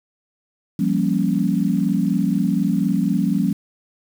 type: chord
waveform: sine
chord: G half-diminished seventh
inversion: third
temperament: equal with one note detuned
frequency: 171.91 / 196 / 233.1 / 277.2 Hz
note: F3 / G3 / Bb3 / Db4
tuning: -27 / 0 / 0 / 0 cents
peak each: -22 / -20 / -23 / -23 dBFS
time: 0.79-3.53 s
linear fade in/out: 5 ms
effects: 7-bit